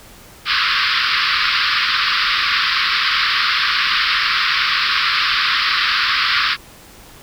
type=band-pass noise; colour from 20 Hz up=pink; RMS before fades=-17 dBFS; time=0.45-6.57 s; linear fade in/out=50 ms; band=1100 to 5100 Hz; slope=96 dB/octave; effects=pink hiss -42 dBFS RMS until 7.22 s